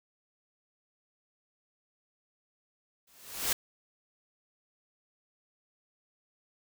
white noise with exponential growth, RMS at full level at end -26 dBFS, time 3.07-3.53 s, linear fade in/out 5 ms, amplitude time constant 100 ms, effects none

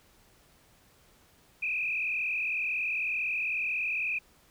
sine tone with frequency modulation, 2497 Hz, D#7, 6 cents sharp, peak -28 dBFS, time 1.62-4.19 s, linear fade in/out 10 ms, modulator 42 Hz, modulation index 2.6, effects pink hiss -62 dBFS RMS until 4.5 s

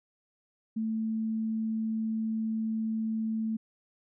sine tone, 221.3 Hz, A3, 10 cents sharp, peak -28 dBFS, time 0.76-3.57 s, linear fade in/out 10 ms, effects none

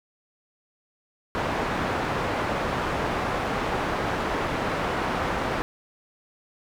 white low-pass noise, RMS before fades -27 dBFS, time 1.35-5.62 s, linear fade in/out 0 ms, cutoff 1200 Hz, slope 12 dB/octave, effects none

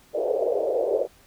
white band-pass noise, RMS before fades -24 dBFS, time 0.13-1.08 s, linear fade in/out 50 ms, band 410 to 600 Hz, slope 48 dB/octave, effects pink hiss -56 dBFS RMS until 1.26 s

